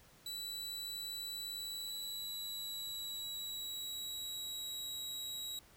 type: tone with pitch glide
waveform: sawtooth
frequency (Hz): 3951 to 3856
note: B7 to B7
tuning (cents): 0 to -42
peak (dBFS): -38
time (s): 0.26-5.59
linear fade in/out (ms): 2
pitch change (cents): -42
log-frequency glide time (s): 1.49-4.84
effects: pink hiss -63 dBFS RMS until 5.76 s